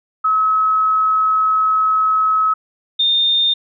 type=tone pair in turn; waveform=sine; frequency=1285 / 3635 Hz; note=E6 / A#7; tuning=-45 / -44 cents; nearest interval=octave + tritone; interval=1801 cents; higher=second; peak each=-12 dBFS; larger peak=neither; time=0.24-2.54 / 2.99-3.54 s; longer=first; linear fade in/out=10 ms; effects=none